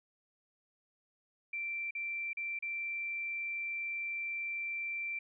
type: tone with dropouts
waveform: sine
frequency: 2349 Hz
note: D7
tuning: in tune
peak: -35 dBFS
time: 1.53-5.19 s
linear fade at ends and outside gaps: 5 ms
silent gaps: 1.909-1.95 / 2.332-2.37 / 2.59-2.624 s
effects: none